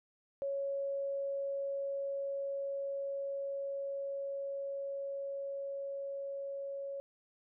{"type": "tone with level ramp", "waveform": "sine", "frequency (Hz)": 554.4, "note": "C#5", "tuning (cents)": 0, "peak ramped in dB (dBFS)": [-33, -38], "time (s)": [0.42, 7], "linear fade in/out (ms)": 0, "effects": []}